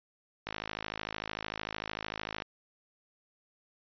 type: click train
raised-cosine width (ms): 0.3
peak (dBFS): -19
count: 105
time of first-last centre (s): 0.47-2.421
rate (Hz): 53.3
effects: resampled to 11025 Hz